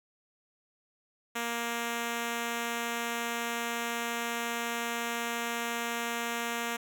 5% pulse tone, 234.4 Hz, A#3, 10 cents sharp, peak -20 dBFS, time 1.35-6.77 s, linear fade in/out 10 ms, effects none

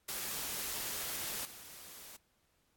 white noise with level steps, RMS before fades -39 / -51 dBFS, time 0.08-2.17 s, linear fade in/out 10 ms, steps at 1.45 s, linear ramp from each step 2 ms, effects pink hiss -75 dBFS RMS until 2.76 s + AAC 64 kbps

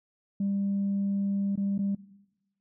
sine tone with dropouts, 198.6 Hz, G3, 23 cents sharp, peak -24 dBFS, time 0.4-1.95 s, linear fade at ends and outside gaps 5 ms, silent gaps 1.557-1.575 / 1.78-1.789 s, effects noise-tail reverb RT60 1.0 s tail -20 dB re dry + tanh soft clip ceiling -22 dBFS

